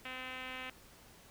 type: tone with low-pass filter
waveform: 5% pulse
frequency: 257 Hz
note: C4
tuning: 31 cents flat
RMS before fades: -44 dBFS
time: 0.05-0.7 s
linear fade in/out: 2 ms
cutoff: 2700 Hz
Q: 2.3
effects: pink hiss -59 dBFS RMS until 1.3 s